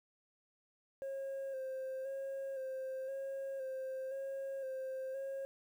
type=tone with vibrato; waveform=sine; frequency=534 Hz; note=C5; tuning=35 cents sharp; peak=-36 dBFS; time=1.02-5.45 s; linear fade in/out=0 ms; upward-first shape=square; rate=0.97 Hz; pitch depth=27 cents each way; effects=tanh soft clip ceiling -38 dBFS + 11-bit